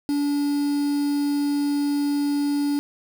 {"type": "tone with quantisation", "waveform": "triangle", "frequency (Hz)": 287.7, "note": "D4", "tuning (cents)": -36, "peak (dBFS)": -18, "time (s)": [0.09, 2.79], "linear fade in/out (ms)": 0, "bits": 6, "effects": []}